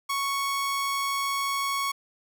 sawtooth tone, 1108.7 Hz, C#6, in tune, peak -22 dBFS, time 0.09-1.92 s, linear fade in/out 10 ms, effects none

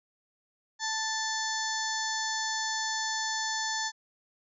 harmonic tone, 880 Hz, A5, in tune, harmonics 1 / 2 / 4 / 5 / 6 / 7 / 8, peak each -35 / -34 / -40 / -38 / -39 / -38 / -40 dBFS, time 0.79-3.92 s, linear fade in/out 50 ms, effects none

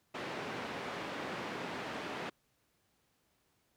pink band-pass noise, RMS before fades -41 dBFS, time 0.14-2.3 s, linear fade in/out 10 ms, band 220 to 2700 Hz, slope 12 dB/octave, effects pink hiss -75 dBFS RMS until 3.76 s + high-pass 60 Hz 12 dB/octave

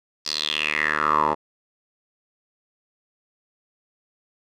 10% pulse tone with band-pass filter sweep, 76 Hz, D#2, 40 cents flat, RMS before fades -23 dBFS, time 0.25-1.35 s, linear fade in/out 20 ms, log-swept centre 5100 to 800 Hz, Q 5.8, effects none

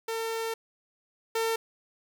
sawtooth tone pair in turn, 451.9 / 451.9 Hz, A4 / A4, +46 / +46 cents, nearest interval unison, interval 0 cents, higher neither, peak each -26 / -22 dBFS, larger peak second, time 0.08-0.54 / 1.35-1.56 s, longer first, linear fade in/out 5 ms, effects none

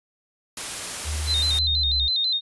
white noise, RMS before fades -31 dBFS, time 0.57-1.59 s, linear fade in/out 2 ms
sine tone with pitch glide, 76.2 to 68.28 Hz, D#2 to C#2, -36 to -26 cents, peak -25 dBFS, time 1.04-2.1 s, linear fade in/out 50 ms, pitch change -190 cents, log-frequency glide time 1.73-1.96 s
sine tone with vibrato, 3873 Hz, B7, 35 cents flat, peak -20 dBFS, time 1.26-2.41 s, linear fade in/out 50 ms, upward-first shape square, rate 6.1 Hz, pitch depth 82 cents each way
effects resampled to 24000 Hz

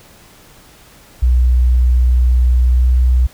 sine tone with pitch glide, 61.74 to 62.49 Hz, B1 to B1, 0 to +21 cents, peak -8 dBFS, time 1.22-3.27 s, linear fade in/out 10 ms, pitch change +21 cents, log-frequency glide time 2.66-2.89 s, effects pink hiss -44 dBFS RMS until 3.33 s

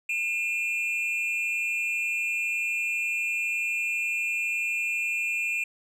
triangle tone pair together, 2427 / 2659 Hz, D#7 / E7, -44 / +14 cents, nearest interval major second, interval 158 cents, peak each -26 / -28 dBFS, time 0.09-5.64 s, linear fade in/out 5 ms, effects none

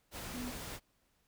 sine tone in noise, 247.1 Hz, B3, 1 cent sharp, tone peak -40 dBFS, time 0.32-0.53 s, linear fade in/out 50 ms, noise pink, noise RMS -44 dBFS, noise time 0.11-0.8 s, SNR +1 dB, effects pink hiss -75 dBFS RMS until 1.27 s

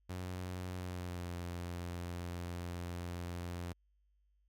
sawtooth tone with pitch glide, 91.1 to 87.39 Hz, F#2 to F2, -26 to +2 cents, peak -36 dBFS, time 0.09-3.73 s, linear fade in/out 10 ms, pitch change -72 cents, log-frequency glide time 0.76-1.31 s, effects added 50 Hz sine -70 dBFS peak until 4.48 s

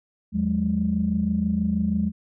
sine tone cluster, 81.8 / 182.7 / 208.9 Hz, E2 / F#3 / G#3, -13 / -22 / +10 cents, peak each -29 / -25 / -22 dBFS, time 0.32-2.12 s, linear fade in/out 50 ms, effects tanh soft clip ceiling -11 dBFS

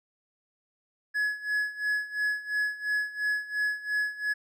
triangle tone with tremolo, 1692 Hz, G#6, 32 cents sharp, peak -22 dBFS, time 1.14-4.34 s, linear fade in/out 20 ms, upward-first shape sine, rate 2.9 Hz, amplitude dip 85%, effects none

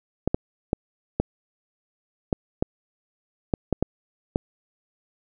clicks, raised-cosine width 2 ms, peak -7 dBFS, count 10, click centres 0.276 / 0.345 / 0.731 / 1.2 / 2.328 / 2.625 / 3.538 / 3.727 / 3.826 / 4.359 s, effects none

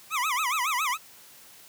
25% pulse tone with vibrato, 1123 Hz, C#6, 22 cents sharp, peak -21 dBFS, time 0.1-0.98 s, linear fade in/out 50 ms, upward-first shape sine, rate 7.2 Hz, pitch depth 260 cents each way, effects white hiss -51 dBFS RMS until 1.68 s + high-pass 80 Hz 12 dB/octave

